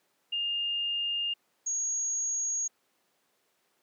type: tone pair in turn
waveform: sine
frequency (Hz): 2820 / 6619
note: F7 / G#8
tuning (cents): +16 / -7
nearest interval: octave + minor third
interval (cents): 1477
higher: second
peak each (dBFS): -28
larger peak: neither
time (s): 0.32-1.34 / 1.66-2.68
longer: neither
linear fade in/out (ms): 10
effects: pink hiss -72 dBFS RMS until 3.82 s + high-pass 300 Hz 12 dB/octave